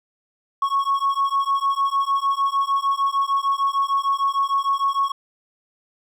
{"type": "beating tone pair", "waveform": "triangle", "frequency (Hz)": [1100, 1106.6], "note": ["C#6", "C#6"], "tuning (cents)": [-14, -3], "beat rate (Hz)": 6.6, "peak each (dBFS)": -18, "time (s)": [0.62, 5.12], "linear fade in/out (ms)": 5, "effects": ["tanh soft clip ceiling -14 dBFS"]}